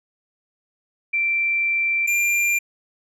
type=tone pair in turn; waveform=sine / square; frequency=2349 / 2385 Hz; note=D7 / D7; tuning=0 / +26 cents; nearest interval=unison; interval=26 cents; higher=second; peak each=-18 dBFS; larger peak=neither; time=1.13-2.07 / 2.07-2.59 s; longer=first; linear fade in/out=10 ms; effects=low-pass 12000 Hz 12 dB/octave